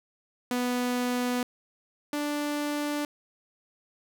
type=tone pair in turn; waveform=sawtooth; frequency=246.9 / 293.6 Hz; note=B3 / D4; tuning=0 / 0 cents; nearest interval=minor third; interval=300 cents; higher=second; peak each=-22 / -24 dBFS; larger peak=first; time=0.51-1.43 / 2.13-3.05 s; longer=neither; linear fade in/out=2 ms; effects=none